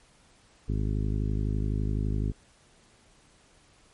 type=harmonic tone; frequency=51.91 Hz; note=G#1; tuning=in tune; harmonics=1 / 2 / 3 / 4 / 5 / 6 / 7 / 8; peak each=-28 / -30 / -35 / -37 / -38 / -43 / -44 / -45 dBFS; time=0.68-2.32 s; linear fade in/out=10 ms; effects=pink hiss -60 dBFS RMS until 3.93 s + MP3 48 kbps